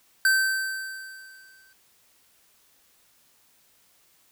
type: tone with exponential decay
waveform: square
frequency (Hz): 1549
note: G6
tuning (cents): -21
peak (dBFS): -17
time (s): 0.25-1.73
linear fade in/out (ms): 2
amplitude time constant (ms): 320
effects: white hiss -62 dBFS RMS until 4.31 s